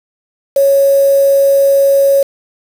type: tone with quantisation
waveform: sine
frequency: 553 Hz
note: C#5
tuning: 4 cents flat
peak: -6 dBFS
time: 0.56-2.23 s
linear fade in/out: 5 ms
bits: 4
effects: none